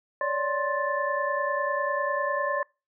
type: tone cluster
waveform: sine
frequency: 562 / 592 / 1055 / 1756 Hz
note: C#5 / D5 / C6 / A6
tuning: +24 / +14 / +14 / -4 cents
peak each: -30 / -31 / -29 / -31 dBFS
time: 0.21-2.63 s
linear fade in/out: 2 ms
effects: noise-tail reverb RT60 0.3 s tail -26 dB re dry